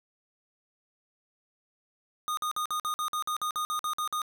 square tone bursts, 1230 Hz, D#6, 20 cents flat, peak -29 dBFS, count 14, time 2.28-4.218 s, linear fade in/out 0 ms, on 92 ms, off 50 ms, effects none

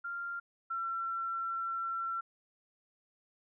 sine tone pair in turn, 1391 / 1353 Hz, F6 / E6, -7 / +45 cents, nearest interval unison, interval 48 cents, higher first, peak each -36 / -33 dBFS, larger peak second, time 0.04-0.4 / 0.7-2.21 s, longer second, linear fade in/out 10 ms, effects none

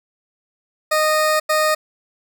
20% pulse tone bursts at uneven times, 618 Hz, D#5, 12 cents flat, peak -10 dBFS, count 2, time 0.91-1.4 / 1.49-1.75 s, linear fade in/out 10 ms, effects none

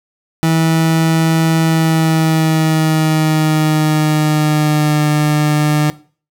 30% pulse tone with pitch glide, 162.1 to 150.37 Hz, E3 to D3, -29 to +41 cents, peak -8 dBFS, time 0.43-5.9 s, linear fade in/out 0 ms, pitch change -130 cents, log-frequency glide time 1.62-5.01 s, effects noise-tail reverb RT60 0.4 s tail -19 dB re dry

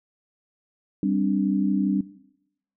sine chord, G suspended fourth, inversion none, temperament equal, 196 / 261.6 / 293.7 Hz, G3 / C4 / D4, 0 / 0 / 0 cents, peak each -23 / -27 / -24 dBFS, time 1.03-2.01 s, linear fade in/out 2 ms, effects noise-tail reverb RT60 0.8 s tail -18 dB re dry

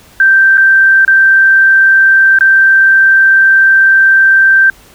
sine tone with dropouts, 1566 Hz, G6, 2 cents flat, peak -3 dBFS, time 0.2-4.7 s, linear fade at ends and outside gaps 2 ms, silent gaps 0.573-0.578 / 1.05-1.078 / 2.388-2.408 s, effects pink hiss -41 dBFS RMS until 4.94 s

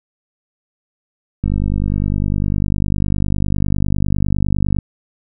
click train, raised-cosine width 5 ms, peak -6 dBFS, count 168, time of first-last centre 1.44-4.787 s, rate 49.9 Hz, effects none

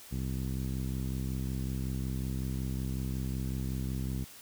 10% pulse tone with low-pass filter, 65.41 Hz, C2, in tune, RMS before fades -34 dBFS, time 0.11-4.25 s, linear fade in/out 20 ms, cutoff 190 Hz, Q 0.82, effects white hiss -51 dBFS RMS until 4.41 s

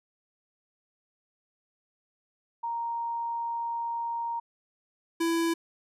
sine / square tone pair in turn, 932.3 / 332.8 Hz, A#5 / E4, 0 / +17 cents, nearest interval octave + tritone, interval 1783 cents, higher first, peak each -29 / -25 dBFS, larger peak second, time 2.63-4.4 / 5.2-5.54 s, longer first, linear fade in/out 10 ms, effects resampled to 32000 Hz

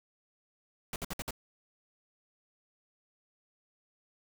pink noise bursts, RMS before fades -37 dBFS, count 5, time 0.93-1.308 s, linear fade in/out 2 ms, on 30 ms, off 57 ms, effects none

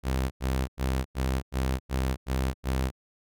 sawtooth tone bursts, 65.41 Hz, C2, in tune, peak -21 dBFS, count 8, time 0.03-2.914 s, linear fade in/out 50 ms, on 280 ms, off 92 ms, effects none

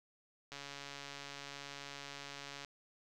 click train, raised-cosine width 0.2 ms, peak -29 dBFS, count 301, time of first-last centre 0.52-2.648 s, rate 141 Hz, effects none

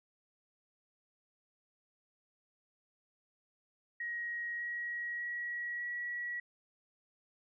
sine tone with pitch steps, 1892 / 1904.1 / 1916.2 / 1928.4 Hz, A#6 / A#6 / A#6 / B6, +25 / +36 / +47 / -42 cents, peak -36 dBFS, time 4-6.4 s, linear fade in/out 5 ms, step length 600 ms, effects none

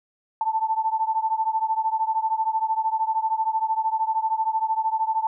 sine beating tone pair, 880 / 893 Hz, A5 / A5, 0 / +25 cents, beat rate 13 Hz, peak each -23 / -25 dBFS, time 0.41-5.27 s, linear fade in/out 2 ms, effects none

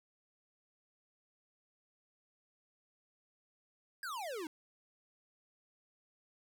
square exponential sweep, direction down, 1675 to 293.7 Hz, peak -40 dBFS, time 4.03-4.47 s, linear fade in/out 2 ms, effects none

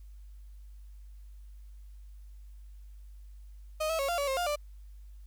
35% pulse tone with pitch steps, 622 / 648 / 551 / 693 / 567 / 533 / 705 / 590 Hz, D#5 / E5 / C#5 / F5 / C#5 / C5 / F5 / D5, -1 / -30 / -11 / -14 / +39 / +32 / +16 / +8 cents, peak -27 dBFS, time 3.8-4.56 s, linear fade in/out 10 ms, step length 95 ms, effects added 50 Hz sine -46 dBFS peak until 5.26 s + white hiss -72 dBFS RMS until 5.26 s

